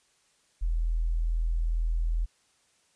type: tone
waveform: sine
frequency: 41.13 Hz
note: E1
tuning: 3 cents flat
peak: -24 dBFS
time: 0.61-2.26 s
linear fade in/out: 20 ms
effects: white hiss -67 dBFS RMS until 2.95 s + resampled to 22050 Hz